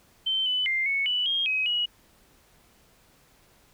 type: tone with pitch steps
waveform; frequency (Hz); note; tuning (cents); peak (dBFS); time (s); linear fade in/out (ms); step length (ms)
sine; 3096 / 2999 / 2099 / 2210 / 2966 / 3236 / 2536 / 2910; G7 / F#7 / C7 / C#7 / F#7 / G#7 / D#7 / F#7; -22 / +23 / +5 / -6 / +4 / -46 / +32 / -29; -23; 0.26-1.86; 10; 200
effects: pink hiss -60 dBFS RMS until 3.73 s